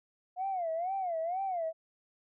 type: tone with vibrato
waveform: sine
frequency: 710 Hz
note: F5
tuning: 28 cents sharp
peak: -30 dBFS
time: 0.36-1.73 s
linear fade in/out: 50 ms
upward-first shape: sine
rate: 2.1 Hz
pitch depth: 170 cents each way
effects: tanh soft clip ceiling -26 dBFS